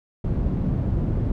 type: low-pass noise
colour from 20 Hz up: white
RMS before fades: -23 dBFS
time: 0.24-1.32 s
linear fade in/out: 5 ms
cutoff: 150 Hz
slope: 12 dB/octave
effects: none